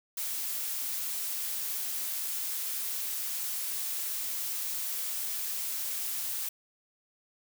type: noise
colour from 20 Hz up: blue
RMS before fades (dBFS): -34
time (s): 0.17-6.49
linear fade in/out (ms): 5
effects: none